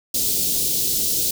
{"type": "band-stop noise", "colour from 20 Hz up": "white", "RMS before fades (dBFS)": -21, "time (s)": [0.14, 1.31], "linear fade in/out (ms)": 5, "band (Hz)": [460, 3700], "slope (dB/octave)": 24, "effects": []}